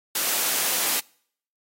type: high-pass noise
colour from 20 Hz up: white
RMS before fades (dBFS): -24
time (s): 0.15-1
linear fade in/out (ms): 5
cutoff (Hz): 270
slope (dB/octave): 12
effects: noise-tail reverb RT60 0.6 s tail -26 dB re dry + AAC 48 kbps